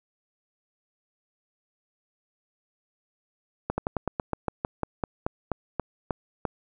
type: slowing click train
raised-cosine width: 1 ms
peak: -12 dBFS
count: 16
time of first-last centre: 3.7-6.452 s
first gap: 80 ms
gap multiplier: 1.11
effects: none